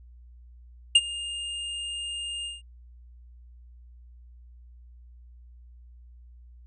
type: tone with ADSR envelope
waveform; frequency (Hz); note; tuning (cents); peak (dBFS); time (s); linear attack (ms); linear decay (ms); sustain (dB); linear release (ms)
square; 2821; F7; +17; -12; 0.95-2.62; 6; 43; -20; 170
effects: added 60 Hz sine -47 dBFS peak until 6.66 s + resampled to 24000 Hz